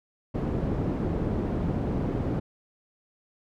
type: low-pass noise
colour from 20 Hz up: white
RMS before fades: -28 dBFS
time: 0.34-2.4 s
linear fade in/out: 10 ms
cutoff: 290 Hz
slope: 12 dB/octave
effects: none